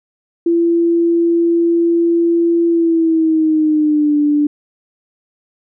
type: tone with pitch glide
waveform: sine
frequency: 338.3 to 294.5 Hz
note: E4 to D4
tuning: +45 to +5 cents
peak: -10 dBFS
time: 0.46-4.47 s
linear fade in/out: 5 ms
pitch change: -240 cents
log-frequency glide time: 2.67-4.17 s
effects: none